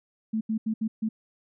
sine tone bursts at uneven times, 220 Hz, A3, in tune, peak -24 dBFS, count 5, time 0.33-0.41 / 0.49-0.58 / 0.66-0.74 / 0.81-0.88 / 1.02-1.09 s, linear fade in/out 10 ms, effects none

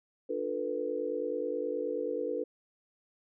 sine chord, B half-diminished seventh, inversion first, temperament just, 296.3 / 355.6 / 444.5 / 493.9 Hz, D4 / F4 / A4 / B4, +15 / +31 / +18 / 0 cents, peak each -39 / -40 / -35 / -34 dBFS, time 0.29-2.44 s, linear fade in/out 10 ms, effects none

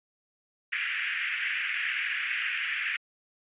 pink band-pass noise, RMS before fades -31 dBFS, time 0.72-2.97 s, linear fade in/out 10 ms, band 1600 to 2800 Hz, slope 48 dB/octave, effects resampled to 8000 Hz

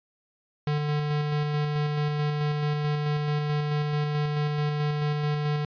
square tone with tremolo, 148.6 Hz, D3, 21 cents sharp, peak -24 dBFS, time 0.67-5.65 s, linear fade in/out 2 ms, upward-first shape square, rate 4.6 Hz, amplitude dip 25%, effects resampled to 11025 Hz

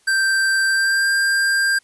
square tone with pitch glide, 1568 to 1592.6 Hz, G6 to G6, 0 to +27 cents, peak -16 dBFS, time 0.07-1.79 s, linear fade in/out 10 ms, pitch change +27 cents, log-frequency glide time 0.69-1.09 s, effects white hiss -58 dBFS RMS until 1.83 s + resampled to 24000 Hz

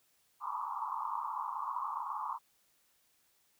pink band-pass noise, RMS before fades -38 dBFS, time 0.4-2.39 s, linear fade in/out 50 ms, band 870 to 1200 Hz, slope 96 dB/octave, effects white hiss -72 dBFS RMS until 3.59 s

